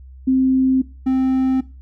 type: tone pair in turn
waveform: sine / triangle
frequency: 261.6 / 261.6 Hz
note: C4 / C4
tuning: 0 / 0 cents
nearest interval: unison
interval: 0 cents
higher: neither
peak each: -12 dBFS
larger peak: neither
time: 0.27-0.82 / 1.06-1.61 s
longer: neither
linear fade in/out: 10 ms
effects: noise-tail reverb RT60 0.3 s tail -18 dB re dry + added 65 Hz sine -37 dBFS peak until 1.81 s